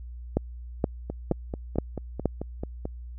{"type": "two click trains", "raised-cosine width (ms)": 2, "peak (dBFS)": [-18, -9], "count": [9, 5], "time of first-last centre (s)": [[1.1, 2.854], [0.37, 2.257]], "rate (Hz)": [4.56, 2.12], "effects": ["added 60 Hz sine -37 dBFS peak until 3.18 s"]}